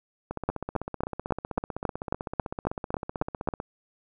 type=two click trains; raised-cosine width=1 ms; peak=-10 / -18 dBFS; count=12 / 53; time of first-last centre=0.49-3.487 / 0.31-3.601 s; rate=3.67 / 15.8 Hz; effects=none